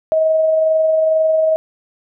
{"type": "tone with amplitude modulation", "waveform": "sine", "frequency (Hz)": 635, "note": "D#5", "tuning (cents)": 35, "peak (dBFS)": -10, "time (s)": [0.12, 1.56], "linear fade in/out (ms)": 0, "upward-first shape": "sine", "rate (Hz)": 22.2, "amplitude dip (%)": 25, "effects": []}